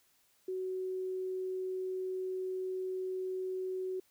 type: tone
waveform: sine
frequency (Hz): 373.2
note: F#4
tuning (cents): +15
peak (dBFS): -34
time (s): 0.48-4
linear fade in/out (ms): 5
effects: white hiss -70 dBFS RMS until 4.1 s